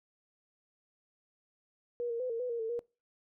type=tone with pitch steps; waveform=sine; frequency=480.1 / 465 / 506 / 459.3 / 498.1 / 468.1 / 446.9 / 475.1 Hz; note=B4 / A#4 / B4 / A#4 / B4 / A#4 / A4 / A#4; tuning=-49 / -4 / +42 / -26 / +15 / +7 / +27 / +33 cents; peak=-32 dBFS; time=2-2.792 s; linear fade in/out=0 ms; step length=99 ms; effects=noise-tail reverb RT60 0.3 s tail -24 dB re dry